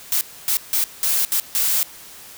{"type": "noise bursts at uneven times", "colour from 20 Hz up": "blue", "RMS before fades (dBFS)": -19, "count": 6, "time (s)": [[0.12, 0.21], [0.48, 0.57], [0.73, 0.84], [1.03, 1.25], [1.32, 1.4], [1.55, 1.83]], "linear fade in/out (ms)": 0, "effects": ["white hiss -41 dBFS RMS until 2.37 s"]}